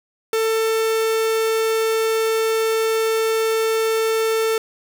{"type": "tone", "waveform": "45% pulse", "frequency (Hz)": 445.6, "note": "A4", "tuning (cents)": 22, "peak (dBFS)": -17, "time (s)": [0.33, 4.58], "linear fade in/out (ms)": 2, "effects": []}